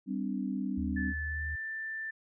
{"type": "chord", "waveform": "sine", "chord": "G suspended fourth", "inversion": "none", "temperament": "equal with one note detuned", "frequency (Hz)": [196, 255.8, 293.7], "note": ["G3", "C4", "D4"], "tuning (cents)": [0, -39, 0], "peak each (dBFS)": [-34, -35, -38], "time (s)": [0.06, 1.14], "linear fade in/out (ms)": 50}
{"type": "tone", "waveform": "sine", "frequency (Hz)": 76, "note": "D#2", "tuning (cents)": -40, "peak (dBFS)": -35, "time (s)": [0.77, 1.56], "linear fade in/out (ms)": 10}
{"type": "tone with pitch glide", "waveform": "sine", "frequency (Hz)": [1744, 1773.5], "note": ["A6", "A6"], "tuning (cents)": [-16, 13], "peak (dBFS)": -35, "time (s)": [0.96, 2.11], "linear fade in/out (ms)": 10, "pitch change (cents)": 29, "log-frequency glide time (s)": [1.27, 1.44]}
{"effects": []}